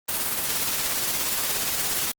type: noise with tremolo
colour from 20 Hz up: white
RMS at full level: -24 dBFS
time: 0.08-2.12 s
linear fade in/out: 10 ms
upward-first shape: triangle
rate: 17 Hz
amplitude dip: 40%
effects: Opus 24 kbps